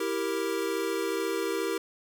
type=chord; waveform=square; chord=E diminished; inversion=none; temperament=equal; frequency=329.6 / 392 / 466.2 Hz; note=E4 / G4 / Bb4; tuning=0 / 0 / 0 cents; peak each=-34 / -32 / -33 dBFS; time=0-1.78 s; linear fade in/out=5 ms; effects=none